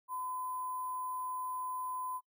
sine tone with sample-and-hold, 1014 Hz, B5, 45 cents sharp, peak -36 dBFS, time 0.08-2.21 s, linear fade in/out 50 ms, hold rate 11025 Hz, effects noise-tail reverb RT60 0.1 s tail -24 dB re dry

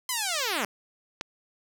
5% pulse linear sweep, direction down, 1044 to 183.5 Hz, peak -15 dBFS, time 0.09-0.65 s, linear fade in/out 2 ms
click, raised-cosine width 0.2 ms, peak -14 dBFS, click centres 1.211 s
effects none

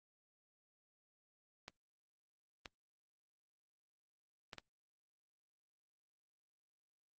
clicks, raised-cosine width 0.2 ms, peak -29 dBFS, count 4, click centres 1.681 / 2.658 / 4.532 / 4.583 s, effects Opus 32 kbps

